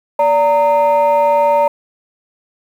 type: tone pair together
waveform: sine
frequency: 580 / 920.7 Hz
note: D5 / A#5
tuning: -22 / -22 cents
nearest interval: minor sixth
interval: 800 cents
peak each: -10 dBFS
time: 0.19-1.68 s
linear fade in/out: 5 ms
effects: tanh soft clip ceiling -6 dBFS + 7-bit